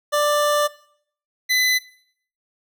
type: tone pair in turn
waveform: 25% pulse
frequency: 590 / 2009 Hz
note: D5 / B6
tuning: +8 / +29 cents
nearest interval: octave + major sixth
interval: 2121 cents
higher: second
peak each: -13 dBFS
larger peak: neither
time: 0.12-0.68 / 1.49-1.79 s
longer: first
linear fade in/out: 20 ms
effects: noise-tail reverb RT60 0.6 s tail -19 dB re dry